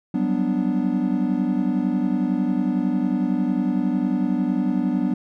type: chord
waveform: triangle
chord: G major seventh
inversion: third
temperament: equal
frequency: 185 / 196 / 246.9 / 293.7 Hz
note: F#3 / G3 / B3 / D4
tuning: 0 / 0 / 0 / 0 cents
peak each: -24 / -24 / -21 / -23 dBFS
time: 0.14-5.14 s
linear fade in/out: 5 ms
effects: none